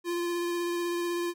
square tone with vibrato, 346.6 Hz, F4, 13 cents flat, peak -29 dBFS, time 0.04-1.34 s, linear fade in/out 50 ms, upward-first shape sine, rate 16 Hz, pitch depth 13 cents each way, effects none

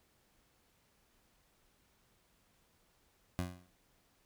20% pulse tone with exponential decay, 90 Hz, F#2, 47 cents flat, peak -27 dBFS, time 3.39-3.71 s, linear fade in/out 0 ms, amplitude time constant 69 ms, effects pink hiss -72 dBFS RMS until 4.25 s

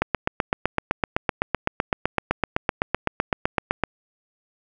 click train, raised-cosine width 0.5 ms, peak -4 dBFS, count 31, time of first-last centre 0.02-3.837 s, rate 7.86 Hz, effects none

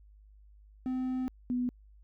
triangle / sine tone pair in turn, 256.7 / 247.5 Hz, C4 / B3, -33 / +4 cents, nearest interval minor second, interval 63 cents, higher first, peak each -28 dBFS, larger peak neither, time 0.86-1.28 / 1.5-1.69 s, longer first, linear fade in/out 0 ms, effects added 51 Hz sine -54 dBFS peak until 2.03 s

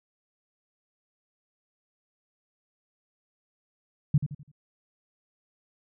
sine tone with echo, 145.7 Hz, D3, 13 cents flat, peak -16 dBFS, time 4.14-4.18 s, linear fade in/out 5 ms, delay 84 ms, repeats 4, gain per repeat -9 dB, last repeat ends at 4.516 s, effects none

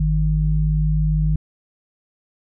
sine tone pair together, 51.84 / 154.5 Hz, G#1 / D#3, -2 / -12 cents, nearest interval octave + perfect fifth, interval 1890 cents, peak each -18 dBFS, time 0-1.36 s, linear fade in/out 5 ms, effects none

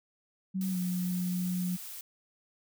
sine tone with pitch glide, 189.2 to 180.24 Hz, F#3 to F#3, +39 to -45 cents, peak -29 dBFS, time 0.54-1.77 s, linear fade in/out 20 ms, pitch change -84 cents, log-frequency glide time 0.69-0.78 s
blue noise, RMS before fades -43 dBFS, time 0.61-2.01 s, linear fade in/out 2 ms
effects none

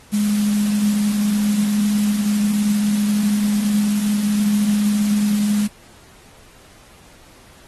sine tone in noise, 207.7 Hz, G#3, in tune, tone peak -15 dBFS, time 0.12-5.68 s, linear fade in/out 20 ms, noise white, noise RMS -31 dBFS, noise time 0.12-5.68 s, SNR +13 dB, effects pink hiss -48 dBFS RMS until 7.67 s + AAC 32 kbps

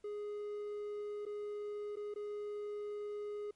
triangle tone with dropouts, 415.3 Hz, G#4, in tune, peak -37 dBFS, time 0.04-3.51 s, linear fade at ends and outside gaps 5 ms, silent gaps 1.254-1.263 / 1.958-1.968 / 2.141-2.159 s, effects pink hiss -75 dBFS RMS until 3.55 s + MP3 48 kbps

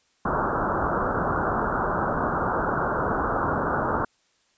white low-pass noise, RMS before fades -25 dBFS, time 0.25-4.05 s, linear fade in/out 5 ms, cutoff 1500 Hz, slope 96 dB/octave, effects white hiss -66 dBFS RMS until 4.57 s + resampled to 16000 Hz

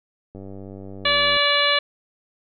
click train, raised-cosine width 2 ms, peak -25 dBFS, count 100, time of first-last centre 0.35-1.366 s, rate 97.4 Hz
harmonic tone, 577 Hz, D5, 31 cents flat, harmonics 1 / 2 / 3 / 4 / 5 / 6 / 7, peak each -24 / -24 / -24 / -24 / -24 / -24 / -24 dBFS, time 1.05-1.79 s, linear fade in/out 5 ms
effects none

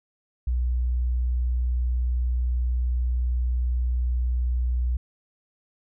sine tone, 61.3 Hz, B1, 12 cents flat, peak -21 dBFS, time 0.47-4.97 s, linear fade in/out 5 ms, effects none

